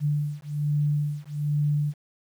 sine beating tone pair, 146.83 / 148.03 Hz, D3 / D3, 0 / +14 cents, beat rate 1.2 Hz, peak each -26 dBFS, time 0-1.94 s, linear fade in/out 50 ms, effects 9-bit

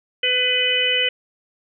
harmonic tone, 501 Hz, B4, 25 cents sharp, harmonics 1 / 3 / 4 / 5 / 6, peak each -26 / -30 / -24 / -23 / -19 dBFS, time 0.23-1.09 s, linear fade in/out 5 ms, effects none

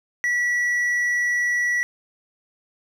sine tone with hard clipping, 1944 Hz, B6, 28 cents flat, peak -20 dBFS, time 0.24-1.83 s, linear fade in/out 0 ms, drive 3 dB, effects none

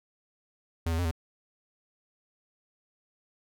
square tone with pitch steps, 83.2 / 81.7 / 88.2 / 81.6 Hz, E2 / E2 / F2 / E2, +17 / -15 / +18 / -17 cents, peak -27 dBFS, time 0.86-1.112 s, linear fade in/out 5 ms, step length 63 ms, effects none

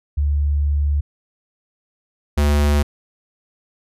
sine / square tone pair in turn, 72.5 / 73.05 Hz, D2 / D2, -22 / -9 cents, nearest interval unison, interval 13 cents, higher second, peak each -15 / -14 dBFS, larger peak second, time 0.17-1.01 / 2.37-2.83 s, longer first, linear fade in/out 10 ms, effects resampled to 32000 Hz

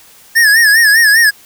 square tone with vibrato, 1760 Hz, A6, in tune, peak -6 dBFS, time 0.35-1.31 s, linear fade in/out 20 ms, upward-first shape sine, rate 5 Hz, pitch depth 110 cents each way, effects white hiss -42 dBFS RMS until 1.45 s

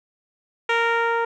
10% pulse tone with low-pass filter sweep, 463.8 Hz, A#4, 9 cents flat, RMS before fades -21 dBFS, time 0.69-1.25 s, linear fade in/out 5 ms, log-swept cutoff 2900 to 1100 Hz, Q 0.96, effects none

